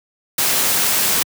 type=noise; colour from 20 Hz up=white; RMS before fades=-17 dBFS; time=0.38-1.23 s; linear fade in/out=5 ms; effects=high-pass 100 Hz 12 dB/octave